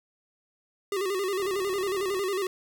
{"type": "tone with vibrato", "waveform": "square", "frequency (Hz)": 386.4, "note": "G4", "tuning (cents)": -25, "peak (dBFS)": -27, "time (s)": [0.92, 2.47], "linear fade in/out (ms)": 2, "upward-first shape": "square", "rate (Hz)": 11, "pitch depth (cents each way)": 76}
{"type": "click train", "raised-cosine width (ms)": 1, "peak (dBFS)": -32, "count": 30, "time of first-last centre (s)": [1.4, 2.195], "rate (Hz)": 36.5}
{"effects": ["10-bit"]}